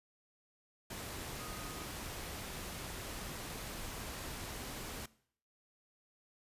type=tone in noise; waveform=sine; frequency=1244.5 Hz; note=D#6; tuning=in tune; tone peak=-51 dBFS; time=1.4-1.85 s; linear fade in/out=5 ms; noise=pink; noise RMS=-44 dBFS; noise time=0.9-5.06 s; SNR=-10 dB; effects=noise-tail reverb RT60 0.6 s tail -20 dB re dry + resampled to 32000 Hz